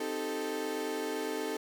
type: chord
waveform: 35% pulse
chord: A half-diminished seventh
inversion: first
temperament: equal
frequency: 261.6 / 311.1 / 392 / 440 Hz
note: C4 / Eb4 / G4 / A4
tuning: 0 / 0 / 0 / 0 cents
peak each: -40 / -37 / -39 / -34 dBFS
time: 0-1.57 s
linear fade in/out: 5 ms
effects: none